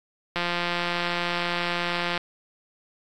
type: click train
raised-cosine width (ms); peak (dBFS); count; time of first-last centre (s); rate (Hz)
0.3; -10; 317; 0.36-2.176; 174
effects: AAC 64 kbps